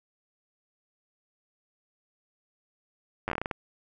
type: slowing click train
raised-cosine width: 0.5 ms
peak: -15 dBFS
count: 10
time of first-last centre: 3.28-3.512 s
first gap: 9 ms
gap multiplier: 1.25
effects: none